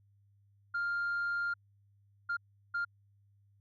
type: tone bursts at uneven times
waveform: sine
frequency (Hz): 1400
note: F6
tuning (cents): +4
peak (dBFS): -29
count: 3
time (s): 0.74-1.54 / 2.29-2.37 / 2.74-2.85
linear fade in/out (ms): 10
effects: tanh soft clip ceiling -29 dBFS + added 100 Hz sine -64 dBFS peak until 3.6 s